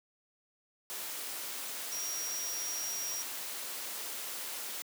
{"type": "tone in noise", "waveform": "sine", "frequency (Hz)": 5690, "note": "F8", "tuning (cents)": 31, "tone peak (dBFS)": -36, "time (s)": [1.92, 3.22], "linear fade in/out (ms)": 0, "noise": "white", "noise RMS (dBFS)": -40, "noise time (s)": [0.9, 4.82], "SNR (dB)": 1, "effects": ["high-pass 300 Hz 12 dB/octave"]}